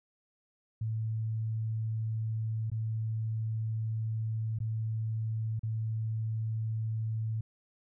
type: tone with dropouts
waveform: sine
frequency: 110.8 Hz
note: A2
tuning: 13 cents sharp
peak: -30 dBFS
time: 0.81-7.41 s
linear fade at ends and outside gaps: 5 ms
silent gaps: 2.701-2.716 / 4.588-4.602 / 5.594-5.632 s
effects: none